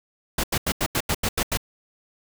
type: noise bursts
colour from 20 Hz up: pink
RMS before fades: -23 dBFS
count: 9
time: 0.38-1.573 s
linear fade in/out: 5 ms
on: 57 ms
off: 85 ms
effects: none